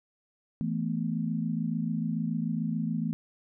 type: chord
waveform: sine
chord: E suspended fourth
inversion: none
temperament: equal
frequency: 164.81 / 220 / 246.9 Hz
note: E3 / A3 / B3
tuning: 0 / 0 / 0 cents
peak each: -31 / -31 / -34 dBFS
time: 0.61-3.13 s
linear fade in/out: 0 ms
effects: none